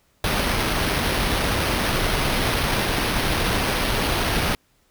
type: noise with sample-and-hold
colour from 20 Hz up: pink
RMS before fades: -22 dBFS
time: 0.24-4.55 s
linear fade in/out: 2 ms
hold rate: 7350 Hz
effects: pink hiss -63 dBFS RMS until 4.9 s